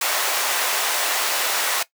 pink high-pass noise, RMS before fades -22 dBFS, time 0.01-1.83 s, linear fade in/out 5 ms, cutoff 690 Hz, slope 12 dB/octave, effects noise-tail reverb RT60 0.1 s tail -17 dB re dry + high-pass 400 Hz 12 dB/octave

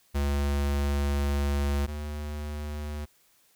square tone pair in turn, 71.1 / 74.43 Hz, C#2 / D2, +45 / +24 cents, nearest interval minor second, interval 79 cents, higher second, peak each -25 / -33 dBFS, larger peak first, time 0.14-1.87 / 1.87-3.06 s, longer first, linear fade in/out 20 ms, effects white hiss -64 dBFS RMS until 3.55 s

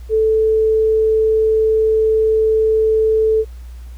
sine tone, 438.9 Hz, A4, 4 cents flat, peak -11 dBFS, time 0.09-3.45 s, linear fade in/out 50 ms, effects added 60 Hz sine -30 dBFS peak until 3.97 s + pink hiss -51 dBFS RMS until 3.97 s

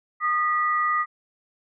sine tone pair together, 1228 / 1949.3 Hz, D#6 / B6, -23 / -23 cents, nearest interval minor sixth, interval 800 cents, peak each -21 / -26 dBFS, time 0.2-1.06 s, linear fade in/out 50 ms, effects none

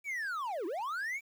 triangle linear two-way sweep, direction down then up, 2349 to 309.5 to 2349 Hz, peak -32 dBFS, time 0.04-1.21 s, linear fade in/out 50 ms, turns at 0.66 s, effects 10-bit

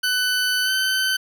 20% pulse tone with pitch glide, 1500 to 1528 Hz, F#6 to G6, +23 to -45 cents, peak -14 dBFS, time 0.03-1.17 s, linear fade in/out 10 ms, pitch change +32 cents, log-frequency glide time 0.64-0.7 s, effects none

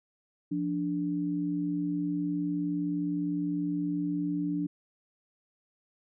sine tone pair together, 173.3 / 292.8 Hz, F3 / D4, -13 / -5 cents, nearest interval major sixth, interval 908 cents, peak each -33 / -29 dBFS, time 0.51-4.67 s, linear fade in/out 10 ms, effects none

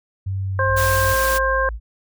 sine tone with vibrato, 96 Hz, G2, 36 cents flat, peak -21 dBFS, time 0.26-1.14 s, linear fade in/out 10 ms, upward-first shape triangle, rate 2.1 Hz, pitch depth 9 cents each way
harmonic tone, 530 Hz, C5, 22 cents sharp, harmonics 1 / 2 / 3, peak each -21 / -21 / -21 dBFS, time 0.59-1.69 s, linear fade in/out 2 ms
sine tone, 55 Hz, A1, in tune, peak -25 dBFS, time 0.66-1.8 s, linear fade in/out 50 ms
white noise, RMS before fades -26 dBFS, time 0.76-1.39 s, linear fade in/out 20 ms
effects none

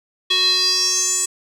square tone with band-pass filter sweep, 370 Hz, F#4, in tune, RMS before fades -18 dBFS, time 0.3-1.26 s, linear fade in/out 10 ms, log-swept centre 3500 to 7900 Hz, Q 7.8, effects none

